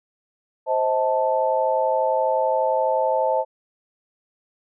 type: chord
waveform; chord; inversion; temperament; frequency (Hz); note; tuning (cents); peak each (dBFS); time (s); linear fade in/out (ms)
sine; A diminished; first; equal with one note detuned; 523.3 / 635 / 880; C5 / Eb5 / A5; 0 / +35 / 0; -22 / -23 / -22; 0.66-3.45; 50
effects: none